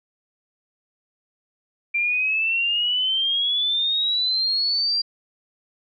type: exponential sweep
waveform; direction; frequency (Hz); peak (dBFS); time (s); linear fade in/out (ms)
sine; up; 2363 to 4777; -19; 1.94-5.02; 10
effects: none